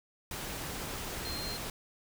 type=tone in noise; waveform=sine; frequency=4186 Hz; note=C8; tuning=in tune; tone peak=-39 dBFS; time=1.25-1.57 s; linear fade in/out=2 ms; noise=pink; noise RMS=-39 dBFS; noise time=0.31-1.7 s; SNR=-3 dB; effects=none

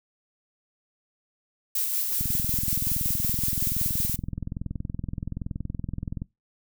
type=noise with tremolo; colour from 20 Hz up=violet; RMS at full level=-26 dBFS; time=1.75-4.16 s; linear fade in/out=5 ms; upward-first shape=square; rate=5.4 Hz; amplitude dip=25%
type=click train; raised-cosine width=5 ms; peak=-19 dBFS; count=86; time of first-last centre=2.21-6.219 s; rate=21.2 Hz
effects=noise-tail reverb RT60 0.2 s tail -22 dB re dry

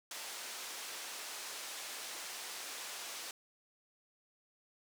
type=band-pass noise; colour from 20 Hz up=white; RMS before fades=-45 dBFS; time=0.11-3.31 s; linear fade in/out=2 ms; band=430 to 7900 Hz; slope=12 dB/octave; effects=none

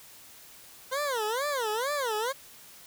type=tone with vibrato; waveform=20% pulse; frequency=500 Hz; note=B4; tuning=21 cents sharp; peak=-23 dBFS; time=0.91-2.33 s; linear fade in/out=20 ms; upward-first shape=sine; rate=2.2 Hz; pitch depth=290 cents each way; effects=white hiss -51 dBFS RMS until 2.86 s

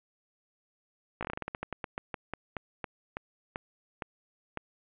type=slowing click train; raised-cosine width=0.5 ms; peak=-19 dBFS; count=22; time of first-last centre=1.21-4.573 s; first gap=17 ms; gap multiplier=1.19; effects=resampled to 8000 Hz + 10-bit

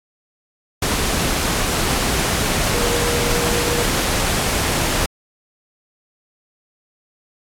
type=tone in noise; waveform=sine; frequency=477 Hz; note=A#4; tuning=40 cents sharp; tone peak=-22 dBFS; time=2.74-3.83 s; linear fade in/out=5 ms; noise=pink; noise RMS=-19 dBFS; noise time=0.82-5.06 s; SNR=-6 dB; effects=low-pass 12000 Hz 12 dB/octave + AAC 64 kbps

